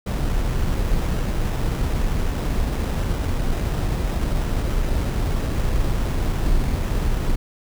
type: noise with sample-and-hold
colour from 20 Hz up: brown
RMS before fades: -21 dBFS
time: 0.06-7.36 s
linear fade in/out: 10 ms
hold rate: 4410 Hz
effects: none